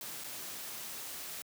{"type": "noise with dropouts", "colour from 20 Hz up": "white", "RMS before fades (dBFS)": -43, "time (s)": [0.01, 1.42], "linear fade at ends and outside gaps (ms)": 1, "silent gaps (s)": [0.238, 0.243], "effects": ["high-pass 100 Hz 12 dB/octave"]}